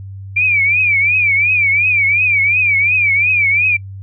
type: tone with vibrato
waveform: sine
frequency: 2353 Hz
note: D7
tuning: 3 cents sharp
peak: -10 dBFS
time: 0.36-3.77 s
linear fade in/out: 10 ms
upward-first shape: triangle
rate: 2.8 Hz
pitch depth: 150 cents each way
effects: noise-tail reverb RT60 0.1 s tail -26 dB re dry + added 97 Hz sine -27 dBFS peak until 4.02 s